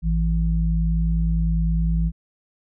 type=tone pair together; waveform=sine; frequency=54.52 / 164.81 Hz; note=A1 / E3; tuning=-15 / 0 cents; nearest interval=octave + perfect fifth; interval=1915 cents; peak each=-19 / -22 dBFS; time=0.02-2.12 s; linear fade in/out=50 ms; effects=none